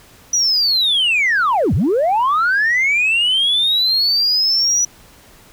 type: linear two-way sweep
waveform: sine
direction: down then up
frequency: 5920 to 69.3 to 5920 Hz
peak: -11 dBFS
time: 0.33-4.85 s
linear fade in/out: 5 ms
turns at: 1.74 s
effects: tanh soft clip ceiling -10 dBFS + pink hiss -46 dBFS RMS until 5.52 s